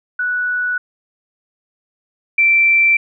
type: tone pair in turn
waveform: sine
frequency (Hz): 1476 / 2343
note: F#6 / D7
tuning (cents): -5 / -5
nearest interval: minor sixth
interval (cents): 800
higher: second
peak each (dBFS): -16 / -9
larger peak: second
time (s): 0.19-0.78 / 2.38-2.97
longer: neither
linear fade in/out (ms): 5
effects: none